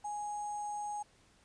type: tone with sample-and-hold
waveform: sine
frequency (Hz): 830.6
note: G#5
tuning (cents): 0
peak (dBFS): -36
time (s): 0.04-1.03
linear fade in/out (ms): 10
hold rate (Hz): 7350
effects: pink hiss -66 dBFS RMS until 1.44 s + resampled to 22050 Hz